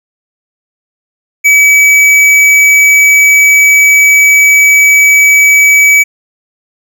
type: tone with tanh clipping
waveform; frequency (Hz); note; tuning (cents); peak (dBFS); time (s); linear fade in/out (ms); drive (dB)
sine; 2285; D7; -48; -4; 1.44-6.04; 20; 15
effects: none